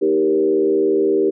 sine tone with frequency modulation, 392 Hz, G4, in tune, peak -13 dBFS, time 0.01-1.31 s, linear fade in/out 20 ms, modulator 77 Hz, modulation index 1, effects none

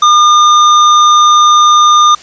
sine tone with hard clipping, 1210 Hz, D#6, 49 cents flat, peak -5 dBFS, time 0.02-2.15 s, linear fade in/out 5 ms, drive 16 dB, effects white hiss -34 dBFS RMS until 2.22 s + resampled to 16000 Hz

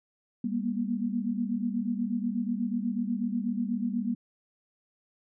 sine tone cluster, 198.9 / 234.9 / 243.1 Hz, G3 / A#3 / B3, +25 / +13 / -27 cents, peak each -32 / -31 / -32 dBFS, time 0.44-4.15 s, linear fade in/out 5 ms, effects none

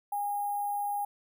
sine tone with sample-and-hold, 817 Hz, G#5, 29 cents flat, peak -29 dBFS, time 0.12-1.05 s, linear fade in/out 5 ms, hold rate 11025 Hz, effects none

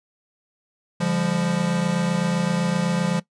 square tone cluster, 142.4 / 173.6 / 201.4 Hz, C#3 / F3 / G3, +47 / -10 / +47 cents, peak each -30 / -22 / -27 dBFS, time 1-3.2 s, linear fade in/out 10 ms, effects noise-tail reverb RT60 0.1 s tail -18 dB re dry + resampled to 22050 Hz

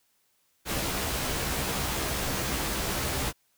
pink noise with comb filter, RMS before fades -30 dBFS, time 0.65-3.33 s, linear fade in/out 50 ms, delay 15 ms, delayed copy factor +0.7, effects white hiss -70 dBFS RMS until 3.57 s

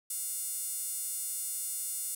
sawtooth tone with high-pass filter, 712 Hz, F5, 33 cents sharp, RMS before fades -36 dBFS, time 0.1-2.15 s, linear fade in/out 5 ms, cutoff 9300 Hz, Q 2.6, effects none

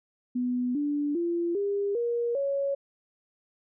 sine tone with pitch steps, 247.8 / 291.3 / 342.4 / 402.6 / 473.2 / 556.3 Hz, B3 / D4 / F4 / G4 / A#4 / C#5, +6 / -14 / -34 / +46 / +26 / +6 cents, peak -25 dBFS, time 0.35-2.75 s, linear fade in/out 10 ms, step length 400 ms, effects none

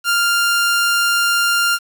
sawtooth tone, 1396.9 Hz, F6, in tune, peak -10 dBFS, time 0.04-1.79 s, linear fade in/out 50 ms, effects 7-bit

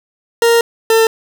40% pulse tone pair in turn, 465.6 / 448.8 Hz, A#4 / A4, -2 / +34 cents, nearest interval minor second, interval 64 cents, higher first, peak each -7 dBFS, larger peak neither, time 0.42-0.61 / 0.9-1.07 s, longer first, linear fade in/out 2 ms, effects none

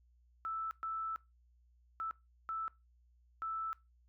sine tone bursts at uneven times, 1318.5 Hz, E6, in tune, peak -36 dBFS, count 5, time 0.45-0.71 / 0.83-1.16 / 2-2.11 / 2.49-2.68 / 3.42-3.73 s, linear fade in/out 0 ms, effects noise-tail reverb RT60 0.2 s tail -19 dB re dry + added 60 Hz sine -65 dBFS peak until 4.08 s

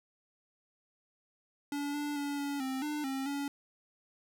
square tone with pitch steps, 287 / 292.5 / 285.9 / 283.9 / 263.4 / 298.8 / 268 / 282.6 Hz, D4 / D4 / D4 / C#4 / C4 / D4 / C4 / C#4, -40 / -7 / -46 / +41 / +12 / +30 / +42 / +34 cents, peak -34 dBFS, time 1.72-3.48 s, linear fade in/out 2 ms, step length 220 ms, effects none

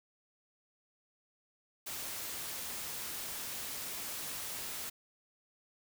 white noise, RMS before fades -41 dBFS, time 1.86-4.9 s, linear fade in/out 10 ms, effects none

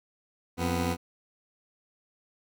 15% pulse tone pair together, 87.31 / 248.8 Hz, F2 / B3, 0 / +13 cents, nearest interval octave + tritone, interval 1813 cents, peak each -22 / -24 dBFS, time 0.57-0.97 s, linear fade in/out 50 ms, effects none

